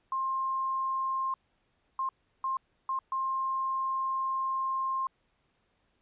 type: tone bursts at uneven times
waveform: sine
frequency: 1060 Hz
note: C6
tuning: 22 cents sharp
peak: -28 dBFS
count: 5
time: 0.12-1.34 / 1.99-2.09 / 2.44-2.57 / 2.89-2.99 / 3.12-5.07 s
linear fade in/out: 2 ms
effects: pink hiss -73 dBFS RMS until 6.01 s + resampled to 8000 Hz